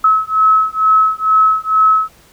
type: beating tone pair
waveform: sine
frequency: 1289 / 1291.2 Hz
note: E6 / E6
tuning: -39 / -36 cents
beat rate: 2.2 Hz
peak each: -12 dBFS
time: 0.04-2.09 s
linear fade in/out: 5 ms
effects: pink hiss -47 dBFS RMS until 2.32 s